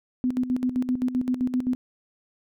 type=tone with tremolo; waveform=sine; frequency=252 Hz; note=B3; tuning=35 cents sharp; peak=-20 dBFS; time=0.24-1.75 s; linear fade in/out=0 ms; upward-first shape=square; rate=7.7 Hz; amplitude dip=70%; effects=none